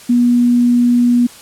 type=tone; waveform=sine; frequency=242.1 Hz; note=B3; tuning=34 cents flat; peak=-8 dBFS; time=0.09-1.27 s; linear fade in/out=10 ms; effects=white hiss -38 dBFS RMS until 1.41 s + low-pass 11000 Hz 12 dB/octave